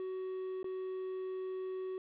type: tone with dropouts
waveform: triangle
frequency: 374.5 Hz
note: F#4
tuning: 21 cents sharp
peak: -35 dBFS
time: 0-1.98 s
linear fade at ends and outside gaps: 1 ms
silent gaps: 0.63-0.643 s
effects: resampled to 8000 Hz + 11-bit